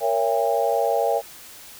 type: chord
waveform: sine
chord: A# diminished seventh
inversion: none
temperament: just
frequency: 466.2 / 559.4 / 671.3 / 805.5 Hz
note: A#4 / C#5 / E5 / G5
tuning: 0 / +16 / +31 / +47 cents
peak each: -24 dBFS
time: 0-1.22 s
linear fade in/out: 50 ms
effects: white hiss -43 dBFS RMS until 1.79 s